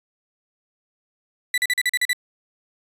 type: tone bursts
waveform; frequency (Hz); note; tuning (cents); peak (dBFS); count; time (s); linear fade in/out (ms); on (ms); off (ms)
35% pulse; 1975.5; B6; 0; -16; 8; 1.54-2.131; 2; 38; 41
effects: resampled to 32000 Hz